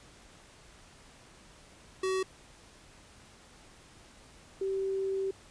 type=tone pair in turn; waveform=square / sine; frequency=377.6 / 386.6 Hz; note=F#4 / G4; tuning=+35 / -24 cents; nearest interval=unison; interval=41 cents; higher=second; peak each=-29 / -29 dBFS; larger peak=neither; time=2.03-2.23 / 4.61-5.31 s; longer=second; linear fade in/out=5 ms; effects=pink hiss -56 dBFS RMS until 5.5 s + resampled to 22050 Hz